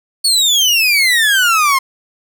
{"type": "exponential sweep", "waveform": "30% pulse", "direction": "down", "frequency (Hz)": [4493, 1046.5], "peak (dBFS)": -7, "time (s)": [0.24, 1.79], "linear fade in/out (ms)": 10, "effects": []}